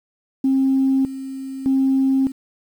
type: tone with tremolo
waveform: sine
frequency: 267.3 Hz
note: C4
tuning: 37 cents sharp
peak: -13 dBFS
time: 0.44-2.32 s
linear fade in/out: 5 ms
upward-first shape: square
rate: 0.82 Hz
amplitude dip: 80%
effects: tanh soft clip ceiling -10 dBFS + 8-bit